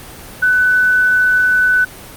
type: tone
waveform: sine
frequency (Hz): 1500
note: F#6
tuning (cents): +23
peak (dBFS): -9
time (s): 0.42-1.85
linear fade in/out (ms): 10
effects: pink hiss -34 dBFS RMS until 2.16 s + Opus 32 kbps